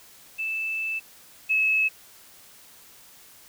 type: tone pair in turn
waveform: sine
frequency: 2637 / 2587 Hz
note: E7 / E7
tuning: 0 / -33 cents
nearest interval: unison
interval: 33 cents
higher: first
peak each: -26 / -19 dBFS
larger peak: second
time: 0.38-1 / 1.49-1.89 s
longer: first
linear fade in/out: 20 ms
effects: white hiss -51 dBFS RMS until 3.48 s